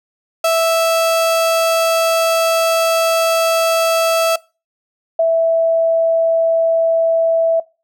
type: tone pair in turn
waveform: 35% pulse / sine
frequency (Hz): 658 / 658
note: E5 / E5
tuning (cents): -3 / -3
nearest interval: unison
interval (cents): 0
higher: neither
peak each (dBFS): -10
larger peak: neither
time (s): 0.44-4.36 / 5.19-7.6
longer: first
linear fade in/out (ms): 5
effects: noise-tail reverb RT60 0.3 s tail -23 dB re dry